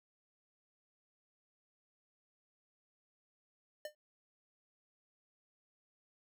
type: tone with exponential decay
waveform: square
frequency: 602 Hz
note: D5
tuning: 43 cents sharp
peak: -38 dBFS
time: 3.85-3.95 s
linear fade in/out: 2 ms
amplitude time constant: 20 ms
effects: none

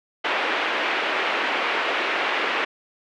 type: band-pass noise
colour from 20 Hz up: white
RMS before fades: -24 dBFS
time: 0.24-2.65 s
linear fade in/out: 10 ms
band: 310 to 2700 Hz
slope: 24 dB/octave
effects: none

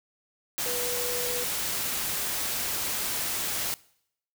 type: tone in noise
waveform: sine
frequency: 489.7 Hz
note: B4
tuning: 15 cents flat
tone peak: -33 dBFS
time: 0.66-1.44 s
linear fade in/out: 0 ms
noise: white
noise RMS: -30 dBFS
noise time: 0.58-3.74 s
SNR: -6 dB
effects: noise-tail reverb RT60 0.7 s tail -22 dB re dry

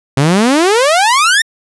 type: exponential sweep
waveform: sawtooth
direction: up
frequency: 130.1 to 1864.7 Hz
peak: -4 dBFS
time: 0.17-1.42 s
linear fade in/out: 5 ms
effects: resampled to 24000 Hz

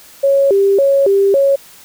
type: tone with vibrato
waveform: sine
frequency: 467.2 Hz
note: A#4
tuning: 4 cents sharp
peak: -8 dBFS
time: 0.23-1.56 s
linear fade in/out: 10 ms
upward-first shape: square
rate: 1.8 Hz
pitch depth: 290 cents each way
effects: white hiss -41 dBFS RMS until 1.84 s

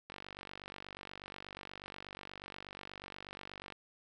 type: click train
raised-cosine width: 0.3 ms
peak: -29 dBFS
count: 176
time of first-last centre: 0.1-3.723 s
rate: 48.3 Hz
effects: none

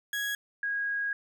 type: tone pair in turn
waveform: 35% pulse / sine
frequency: 1661.2 / 1643.1 Hz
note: G#6 / G#6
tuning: 0 / -19 cents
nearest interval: unison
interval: 19 cents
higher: first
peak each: -28 dBFS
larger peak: neither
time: 0.13-0.35 / 0.63-1.13 s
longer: second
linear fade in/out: 2 ms
effects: none

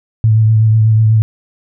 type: tone with vibrato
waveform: sine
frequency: 110 Hz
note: A2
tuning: in tune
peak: -6 dBFS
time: 0.24-1.22 s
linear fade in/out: 0 ms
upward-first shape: triangle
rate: 8.1 Hz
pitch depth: 32 cents each way
effects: none

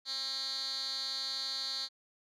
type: tone with band-pass filter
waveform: 10% pulse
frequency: 267.9 Hz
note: C4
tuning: 41 cents sharp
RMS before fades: -37 dBFS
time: 0.05-1.89 s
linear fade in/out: 50 ms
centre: 4400 Hz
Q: 8.3
effects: none

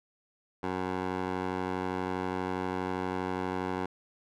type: tone with band-pass filter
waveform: 15% pulse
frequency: 92.4 Hz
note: F#2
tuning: 2 cents flat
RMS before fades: -33 dBFS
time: 0.63-3.86 s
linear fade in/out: 5 ms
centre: 740 Hz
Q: 0.85
effects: none

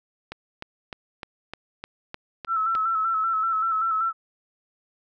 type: click train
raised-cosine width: 0.3 ms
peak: -18 dBFS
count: 9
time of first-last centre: 0.32-2.752 s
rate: 3.29 Hz
type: tone with vibrato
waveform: sine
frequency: 1318.5 Hz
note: E6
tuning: in tune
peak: -21 dBFS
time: 2.47-4.13 s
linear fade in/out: 50 ms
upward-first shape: square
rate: 5.2 Hz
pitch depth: 35 cents each way
effects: none

